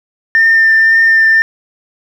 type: tone with vibrato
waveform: sine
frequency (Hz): 1800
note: A6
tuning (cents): +39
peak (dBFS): -4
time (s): 0.35-1.42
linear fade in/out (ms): 0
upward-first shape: triangle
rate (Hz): 1.9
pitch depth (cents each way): 14
effects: tanh soft clip ceiling -2 dBFS + 7-bit